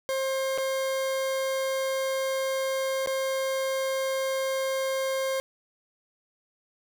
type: tone with dropouts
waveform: 40% pulse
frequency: 532 Hz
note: C5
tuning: 29 cents sharp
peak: -25 dBFS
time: 0.09-5.4 s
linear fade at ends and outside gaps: 0 ms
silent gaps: 0.577-0.583 / 3.061-3.073 s
effects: none